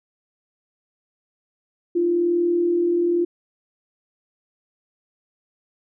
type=tone pair together; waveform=sine; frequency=305.2 / 346.1 Hz; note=D#4 / F4; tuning=-33 / -16 cents; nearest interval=major second; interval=217 cents; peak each=-29 / -17 dBFS; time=1.95-3.25 s; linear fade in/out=10 ms; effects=none